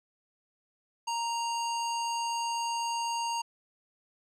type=tone with low-pass filter; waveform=square; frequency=932 Hz; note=A#5; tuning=1 cent flat; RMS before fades=-32 dBFS; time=1.07-3.42 s; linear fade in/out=10 ms; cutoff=7100 Hz; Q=1.8; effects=none